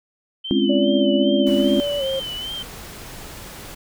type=tone with vibrato; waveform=sine; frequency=3065 Hz; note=G7; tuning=40 cents flat; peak=-27 dBFS; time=0.44-2.63 s; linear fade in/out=10 ms; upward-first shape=sine; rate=2.5 Hz; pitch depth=61 cents each way
type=chord; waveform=sine; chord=Db major seventh; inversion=second; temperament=equal with one note detuned; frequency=207.7 / 261.6 / 277.2 / 342.4 Hz; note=Ab3 / C4 / Db4 / F4; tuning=0 / 0 / 0 / -34 cents; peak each=-21 dBFS; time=0.51-1.8 s; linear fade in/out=0 ms
type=tone with pitch glide; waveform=sine; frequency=577 to 535.3 Hz; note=D5 to C5; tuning=-31 to +39 cents; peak=-21 dBFS; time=0.69-2.2 s; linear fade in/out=10 ms; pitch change=-130 cents; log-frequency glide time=1.98-2.03 s
type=noise; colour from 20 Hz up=pink; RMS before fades=-37 dBFS; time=1.46-3.75 s; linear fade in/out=10 ms
effects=none